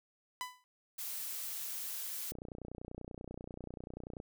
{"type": "tone with exponential decay", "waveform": "sawtooth", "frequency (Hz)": 999, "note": "B5", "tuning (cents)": 20, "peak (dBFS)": -31, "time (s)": [0.41, 0.64], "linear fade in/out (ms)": 0, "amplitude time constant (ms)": 50}
{"type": "noise", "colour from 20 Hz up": "blue", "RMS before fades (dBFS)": -41, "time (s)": [0.98, 2.32], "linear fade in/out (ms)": 10}
{"type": "click train", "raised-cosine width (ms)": 2, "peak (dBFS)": -31, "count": 58, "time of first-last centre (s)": [2.32, 4.201], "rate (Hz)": 30.3}
{"effects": []}